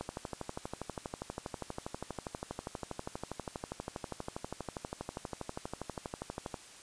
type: click train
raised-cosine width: 1 ms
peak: -23 dBFS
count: 82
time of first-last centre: 0.01-6.542 s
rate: 12.4 Hz
effects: white hiss -53 dBFS RMS until 6.82 s + resampled to 22050 Hz